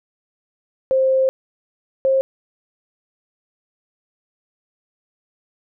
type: tone pair in turn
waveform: sine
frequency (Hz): 527 / 533.4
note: C5 / C5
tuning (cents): +12 / +33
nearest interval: unison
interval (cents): 21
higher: second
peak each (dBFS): -13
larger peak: neither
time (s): 0.91-1.29 / 2.05-2.21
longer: first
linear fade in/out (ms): 0
effects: none